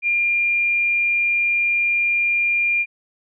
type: tone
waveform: sine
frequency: 2400 Hz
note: D7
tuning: 37 cents sharp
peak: -16 dBFS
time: 0.02-2.86 s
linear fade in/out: 50 ms
effects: none